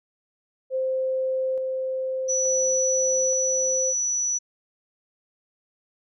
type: tone with tremolo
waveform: sine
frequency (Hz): 522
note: C5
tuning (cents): -4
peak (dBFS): -22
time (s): 0.7-3.94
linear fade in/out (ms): 50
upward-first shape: square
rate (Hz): 0.57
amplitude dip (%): 25
type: tone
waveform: sine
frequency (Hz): 5920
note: F#8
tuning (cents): 0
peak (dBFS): -22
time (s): 2.28-4.39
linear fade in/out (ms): 20
effects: none